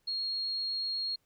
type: tone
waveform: sine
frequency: 4277 Hz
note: C8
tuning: 37 cents sharp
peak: -31 dBFS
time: 0.07-1.16 s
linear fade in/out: 10 ms
effects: pink hiss -75 dBFS RMS until 1.25 s